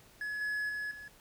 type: tone with level steps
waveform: triangle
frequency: 1696 Hz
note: G#6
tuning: 36 cents sharp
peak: -33 / -30 / -33 / -43 dBFS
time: 0.21-1.08 s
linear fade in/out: 2 ms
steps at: 0.41 / 0.69 / 0.91 s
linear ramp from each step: 2 ms
effects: pink hiss -60 dBFS RMS until 1.2 s